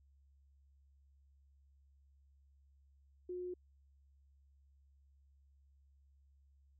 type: tone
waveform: sine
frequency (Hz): 360.2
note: F#4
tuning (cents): -46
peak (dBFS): -40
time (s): 3.29-3.54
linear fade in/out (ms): 5
effects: added 69 Hz sine -65 dBFS peak until 6.79 s